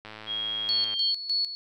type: click train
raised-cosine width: 0.3 ms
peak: -25 dBFS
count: 97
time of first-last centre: 0.05-0.939 s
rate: 108 Hz
type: tone with pitch glide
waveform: sine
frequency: 3273 to 3182 Hz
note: G#7 to G7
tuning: -26 to +25 cents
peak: -28 dBFS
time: 0.26-1.14 s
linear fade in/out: 50 ms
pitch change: -49 cents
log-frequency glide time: 0.69-0.94 s
type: tone with tremolo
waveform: sine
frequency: 4402 Hz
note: C#8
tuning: 13 cents flat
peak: -23 dBFS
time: 0.69-1.55 s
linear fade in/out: 0 ms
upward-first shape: square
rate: 3.3 Hz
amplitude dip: 70%
effects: none